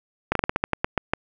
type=slowing click train; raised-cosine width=0.5 ms; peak=-5 dBFS; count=11; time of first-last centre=0.32-1.135 s; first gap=33 ms; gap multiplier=1.19; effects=none